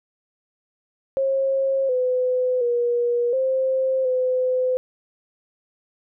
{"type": "tone with pitch steps", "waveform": "sine", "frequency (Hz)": [539, 505, 479.5, 525, 509], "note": ["C#5", "B4", "A#4", "C5", "C5"], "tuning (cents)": [-49, 39, 49, 6, -48], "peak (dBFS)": -18, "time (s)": [1.17, 4.77], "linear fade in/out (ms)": 0, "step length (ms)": 720, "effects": []}